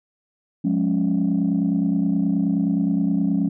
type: chord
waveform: sine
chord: Db major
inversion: first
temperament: equal with one note detuned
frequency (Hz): 178.18 / 207.7 / 277.2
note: F3 / Ab3 / Db4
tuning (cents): +35 / 0 / 0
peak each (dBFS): -21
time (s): 0.64-3.49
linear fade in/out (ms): 10
effects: tanh soft clip ceiling -12 dBFS